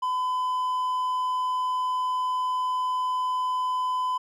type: tone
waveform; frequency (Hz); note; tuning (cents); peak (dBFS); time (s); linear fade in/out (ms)
triangle; 1010; B5; +39; -22; 0.02-4.18; 10
effects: none